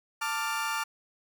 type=chord; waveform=30% pulse; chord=D minor; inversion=second; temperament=equal with one note detuned; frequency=889.2 / 1174.7 / 1396.9 Hz; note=A5 / D6 / F6; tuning=+18 / 0 / 0 cents; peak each=-31 dBFS; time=0.21-0.84 s; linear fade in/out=10 ms; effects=none